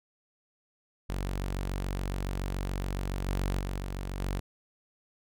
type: tone with level steps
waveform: sawtooth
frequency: 47.08 Hz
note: F#1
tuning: 31 cents sharp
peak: -27 / -24 / -28 / -30 / -26 dBFS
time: 1.09-4.4 s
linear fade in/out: 10 ms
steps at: 3.28 / 3.6 / 3.79 / 4.2 s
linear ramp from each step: 2 ms
effects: none